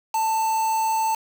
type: tone with quantisation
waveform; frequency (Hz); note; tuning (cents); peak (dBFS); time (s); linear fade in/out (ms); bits
triangle; 887; A5; +14; -18; 0.14-1.15; 5; 5
effects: none